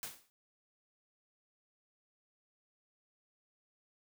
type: noise with exponential decay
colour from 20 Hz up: white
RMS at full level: -39 dBFS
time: 0.03-0.3 s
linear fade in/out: 0 ms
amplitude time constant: 58 ms
effects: none